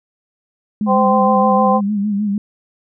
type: tone with vibrato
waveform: sine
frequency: 205.3 Hz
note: G#3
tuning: 20 cents flat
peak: -15 dBFS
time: 0.81-2.38 s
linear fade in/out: 2 ms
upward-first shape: sine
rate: 6.5 Hz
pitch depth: 63 cents each way
type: harmonic tone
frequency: 258.8 Hz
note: C4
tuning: 19 cents flat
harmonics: 2 / 3 / 4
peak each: -16 / -15 / -16 dBFS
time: 0.86-1.81 s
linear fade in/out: 50 ms
effects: none